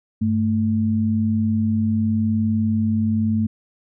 sine tone pair together, 99.21 / 220.1 Hz, G2 / A3, +21 / +1 cents, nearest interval octave + major second, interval 1380 cents, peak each -22 / -18 dBFS, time 0.21-3.47 s, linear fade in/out 10 ms, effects none

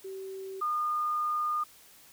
sine tone pair in turn, 383.7 / 1218.2 Hz, G4 / D#6, -37 / -37 cents, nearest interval octave + minor sixth, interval 2000 cents, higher second, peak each -37 / -27 dBFS, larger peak second, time 0.04-0.61 / 0.61-1.64 s, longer second, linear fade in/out 10 ms, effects white hiss -56 dBFS RMS until 2.12 s

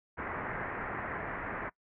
white low-pass noise, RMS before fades -38 dBFS, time 0.17-1.7 s, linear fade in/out 20 ms, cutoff 2000 Hz, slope 48 dB/octave, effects noise-tail reverb RT60 0.1 s tail -21 dB re dry

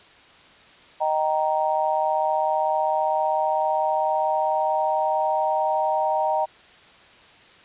sine chord, Eb major, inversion none, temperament just, 622.3 / 777.8 / 933.4 Hz, Eb5 / G5 / Bb5, 0 / -14 / +2 cents, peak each -24 dBFS, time 1-6.46 s, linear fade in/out 20 ms, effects white hiss -50 dBFS RMS until 7.64 s + resampled to 8000 Hz

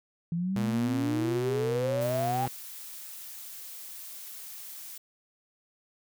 sine exponential sweep, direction up, 164.81 to 812 Hz, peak -27 dBFS, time 0.32-2.46 s, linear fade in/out 2 ms
sawtooth tone with pitch glide, 118.3 to 124.97 Hz, A#2 to B2, +26 to +21 cents, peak -27 dBFS, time 0.56-2.48 s, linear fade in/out 0 ms, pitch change +95 cents, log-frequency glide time 1.21-1.32 s
blue noise, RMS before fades -43 dBFS, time 2.01-4.98 s, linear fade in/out 5 ms
effects none

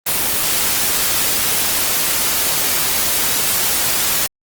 white noise, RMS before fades -17 dBFS, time 0.06-4.27 s, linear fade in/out 10 ms, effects Opus 24 kbps

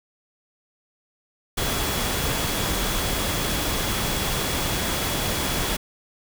sine tone in noise, 3363 Hz, G#7, 21 cents sharp, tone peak -35 dBFS, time 1.57-5.77 s, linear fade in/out 10 ms, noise pink, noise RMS -25 dBFS, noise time 1.57-5.77 s, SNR -13 dB, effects none

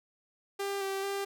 sawtooth tone with pitch steps, 397.5 / 389.3 / 396.6 Hz, G4 / G4 / G4, +24 / -12 / +20 cents, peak -28 dBFS, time 0.59-1.25 s, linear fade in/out 10 ms, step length 220 ms, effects none

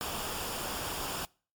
pink noise with comb filter, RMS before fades -36 dBFS, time 0.01-1.25 s, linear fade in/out 0 ms, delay 0.49 ms, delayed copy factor -0.5, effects noise-tail reverb RT60 0.4 s tail -25 dB re dry + MP3 96 kbps

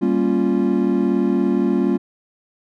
triangle chord, G half-diminished seventh, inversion none, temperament equal, 196 / 233.1 / 277.2 / 349.2 Hz, G3 / Bb3 / Db4 / F4, 0 / 0 / 0 / 0 cents, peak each -19 dBFS, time 0.01-1.98 s, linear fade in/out 20 ms, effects none

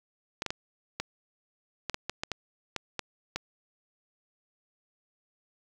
clicks, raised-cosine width 0.2 ms, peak -14 dBFS, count 12, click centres 0.421 / 0.463 / 0.505 / 1 / 1.897 / 1.944 / 2.096 / 2.235 / 2.317 / 2.763 / 2.993 / 3.36 s, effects 8-bit

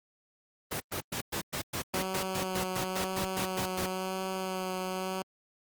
pink noise bursts, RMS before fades -33 dBFS, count 16, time 0.71-3.864 s, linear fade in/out 10 ms, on 94 ms, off 110 ms
10% pulse tone with vibrato, 187.3 Hz, F#3, 21 cents sharp, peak -24 dBFS, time 1.94-5.22 s, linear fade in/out 0 ms, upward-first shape sine, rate 0.97 Hz, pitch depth 16 cents each way
effects high-pass 100 Hz 12 dB/octave + Opus 24 kbps

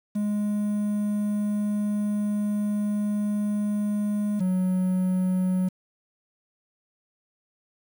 triangle tone pair in turn, 207.7 / 184.64 Hz, G#3 / F#3, 0 / -3 cents, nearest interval major second, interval 203 cents, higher first, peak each -21 / -19 dBFS, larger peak second, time 0.15-4.4 / 4.4-5.69 s, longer first, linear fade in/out 10 ms, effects 8-bit

